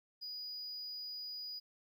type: tone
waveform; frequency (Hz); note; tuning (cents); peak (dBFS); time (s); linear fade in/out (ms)
triangle; 4920; D#8; -20; -40; 0.21-1.6; 20
effects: tanh soft clip ceiling -36 dBFS + 13-bit